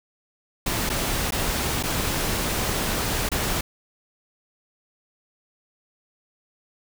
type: noise with dropouts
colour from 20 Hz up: pink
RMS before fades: -25 dBFS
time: 0.66-3.61 s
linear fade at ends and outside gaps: 5 ms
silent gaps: 0.893-0.899 / 1.308-1.321 / 1.828-1.835 / 3.29-3.316 s
effects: none